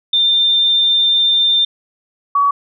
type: tone pair in turn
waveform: sine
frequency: 3594 / 1132 Hz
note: A7 / C#6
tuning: +36 / +36 cents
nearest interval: octave + minor sixth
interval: 2000 cents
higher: first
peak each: -10 / -10 dBFS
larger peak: neither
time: 0.13-1.65 / 2.35-2.51 s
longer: first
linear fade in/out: 5 ms
effects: none